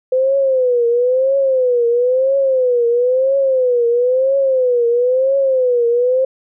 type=tone with vibrato; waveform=sine; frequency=508 Hz; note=B4; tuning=49 cents sharp; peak=-11 dBFS; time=0.12-6.25 s; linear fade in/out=5 ms; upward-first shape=triangle; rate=1 Hz; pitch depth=150 cents each way; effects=none